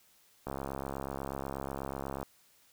click train, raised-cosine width 1 ms, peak -23 dBFS, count 121, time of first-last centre 0.47-2.23 s, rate 68.2 Hz, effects white hiss -65 dBFS RMS until 2.72 s

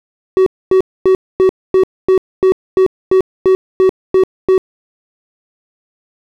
triangle tone bursts, 376.9 Hz, F#4, 32 cents sharp, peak -4 dBFS, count 13, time 0.37-4.579 s, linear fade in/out 0 ms, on 93 ms, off 250 ms, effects none

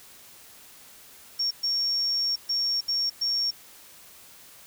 sine tone bursts at uneven times, 5520 Hz, F8, 21 cents flat, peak -23 dBFS, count 5, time 1.39-1.51 / 1.63-2.36 / 2.49-2.81 / 2.88-3.1 / 3.21-3.51 s, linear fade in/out 10 ms, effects white hiss -50 dBFS RMS until 4.66 s

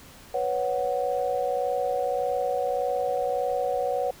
sine chord, B suspended second, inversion none, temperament just, 493.9 / 555.6 / 740.8 Hz, B4 / C#5 / F#5, 0 / +4 / +2 cents, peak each -28 dBFS, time 0.34-4.11 s, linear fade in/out 5 ms, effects pink hiss -49 dBFS RMS until 4.2 s

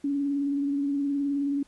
sine tone with vibrato, 282 Hz, C#4, 30 cents sharp, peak -24 dBFS, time 0.04-1.63 s, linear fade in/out 5 ms, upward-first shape triangle, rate 19 Hz, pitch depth 37 cents each way, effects pink hiss -61 dBFS RMS until 1.67 s + resampled to 24000 Hz

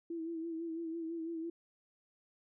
sine tone with vibrato, 329.6 Hz, E4, in tune, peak -37 dBFS, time 0.1-1.5 s, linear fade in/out 5 ms, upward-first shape sine, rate 6 Hz, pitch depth 44 cents each way, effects none

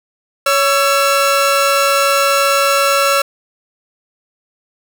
sawtooth tone pair together, 559 / 1342.7 Hz, C#5 / E6, +14 / +31 cents, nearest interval octave + minor third, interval 1517 cents, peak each -10 dBFS, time 0.46-3.22 s, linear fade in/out 5 ms, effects none

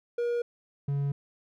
triangle tone pair in turn, 476.7 / 140.99 Hz, A#4 / C#3, +39 / +30 cents, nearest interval octave + major sixth, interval 2109 cents, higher first, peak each -24 dBFS, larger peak neither, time 0.18-0.42 / 0.88-1.12 s, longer neither, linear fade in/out 5 ms, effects none

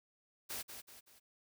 white noise with echo, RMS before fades -42 dBFS, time 0.49-0.63 s, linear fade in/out 20 ms, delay 190 ms, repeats 3, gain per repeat -7 dB, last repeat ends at 1.2 s, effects none

